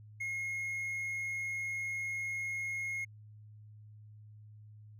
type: tone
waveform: triangle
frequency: 2155 Hz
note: C#7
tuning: 49 cents flat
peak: -33 dBFS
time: 0.2-3.05 s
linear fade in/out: 10 ms
effects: added 106 Hz sine -51 dBFS peak until 4.99 s